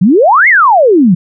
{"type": "exponential two-way sweep", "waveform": "sine", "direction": "up then down", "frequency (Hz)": [163.7, 2200, 163.7], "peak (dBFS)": -3, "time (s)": [0.01, 1.15], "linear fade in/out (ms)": 10, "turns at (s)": 0.48, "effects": []}